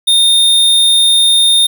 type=tone; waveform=square; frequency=3650 Hz; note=A#7; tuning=37 cents flat; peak=-7 dBFS; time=0.07-1.67 s; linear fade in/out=10 ms; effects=none